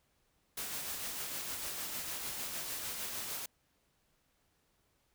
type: noise with tremolo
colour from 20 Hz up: white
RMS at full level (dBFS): -39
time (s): 0.57-3.46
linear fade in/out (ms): 5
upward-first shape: sine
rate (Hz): 6.6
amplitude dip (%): 30
effects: pink hiss -75 dBFS RMS until 5.14 s